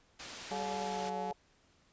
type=low-pass noise; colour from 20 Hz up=white; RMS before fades=-47 dBFS; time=0.19-1.1 s; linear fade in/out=10 ms; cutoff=6000 Hz; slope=12 dB/octave
type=tone with pitch glide; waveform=sawtooth; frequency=193.3 to 188.01 Hz; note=G3 to F#3; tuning=-24 to +28 cents; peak=-38 dBFS; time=0.51-1.31 s; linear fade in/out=0 ms; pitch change=-48 cents; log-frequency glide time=0.82-1 s
type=harmonic tone; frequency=142.6 Hz; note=C#3; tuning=49 cents sharp; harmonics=3 / 4 / 5 / 6; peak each=-42 / -46 / -40 / -39 dBFS; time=0.51-1.33 s; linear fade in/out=10 ms
effects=pink hiss -68 dBFS RMS until 1.92 s + resampled to 16000 Hz